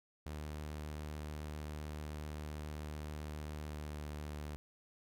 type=tone with pitch glide; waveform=sawtooth; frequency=75.6 to 74.77 Hz; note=D#2 to D2; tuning=-49 to +32 cents; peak=-38 dBFS; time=0.26-4.56 s; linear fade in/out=0 ms; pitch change=-19 cents; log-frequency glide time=3.64-4.02 s; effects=none